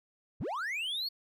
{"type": "linear sweep", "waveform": "triangle", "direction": "up", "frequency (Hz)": [48, 4480], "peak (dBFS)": -31, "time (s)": [0.4, 1.09], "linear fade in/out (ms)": 10, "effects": []}